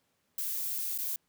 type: noise with dropouts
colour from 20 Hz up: violet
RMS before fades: -34 dBFS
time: 0.38-1.16 s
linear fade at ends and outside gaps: 2 ms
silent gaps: 0.978-0.986 s
effects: pink hiss -75 dBFS RMS until 1.28 s + high-pass 100 Hz 12 dB/octave